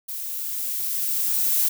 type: noise with level ramp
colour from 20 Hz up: violet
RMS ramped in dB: -32 to -20 dBFS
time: 0.08-1.69 s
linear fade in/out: 10 ms
effects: none